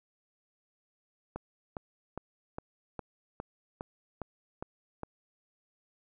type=click train; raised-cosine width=1 ms; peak=-23 dBFS; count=10; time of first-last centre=1.36-5.033 s; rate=2.45 Hz; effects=none